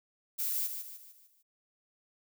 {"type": "noise with echo", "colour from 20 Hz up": "violet", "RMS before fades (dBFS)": -33, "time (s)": [0.38, 0.68], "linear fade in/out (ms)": 20, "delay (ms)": 150, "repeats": 5, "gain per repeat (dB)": -7, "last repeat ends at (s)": 1.43, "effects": []}